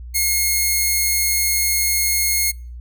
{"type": "tone", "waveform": "5% pulse", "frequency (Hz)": 2156, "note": "C#7", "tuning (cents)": -49, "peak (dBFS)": -6, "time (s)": [0.14, 2.52], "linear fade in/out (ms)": 20, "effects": ["noise-tail reverb RT60 0.4 s tail -26 dB re dry", "added 60 Hz sine -31 dBFS peak until 2.8 s"]}